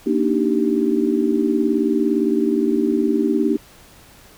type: chord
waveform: sine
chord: Eb major seventh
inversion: second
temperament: just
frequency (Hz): 233.3 / 291.7 / 311.1 / 388.9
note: Bb3 / D4 / Eb4 / G4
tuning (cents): +2 / -12 / 0 / -14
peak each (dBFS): -21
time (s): 0.06-3.57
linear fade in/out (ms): 10
effects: pink hiss -47 dBFS RMS until 4.37 s